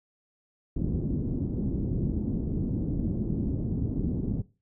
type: low-pass noise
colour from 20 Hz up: white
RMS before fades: -29 dBFS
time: 0.76-4.42 s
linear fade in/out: 10 ms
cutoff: 280 Hz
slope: 24 dB/octave
effects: noise-tail reverb RT60 0.3 s tail -19 dB re dry